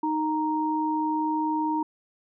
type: tone pair together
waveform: sine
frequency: 310.2 / 932.3 Hz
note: D#4 / A#5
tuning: -5 / 0 cents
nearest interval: octave + perfect fifth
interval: 1905 cents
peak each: -26 dBFS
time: 0.03-1.83 s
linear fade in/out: 5 ms
effects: none